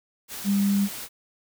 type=tone in noise; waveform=sine; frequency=200 Hz; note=G3; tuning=35 cents sharp; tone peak=-19 dBFS; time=0.44-0.89 s; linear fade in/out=50 ms; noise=white; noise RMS=-36 dBFS; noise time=0.28-1.09 s; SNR=+14 dB; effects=none